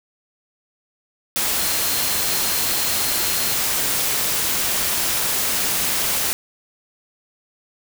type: tone in noise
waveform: sine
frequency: 4186 Hz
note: C8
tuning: in tune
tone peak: -31 dBFS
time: 1.59-3.54 s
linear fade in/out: 0 ms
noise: white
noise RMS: -21 dBFS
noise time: 1.36-6.33 s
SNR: -13 dB
effects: none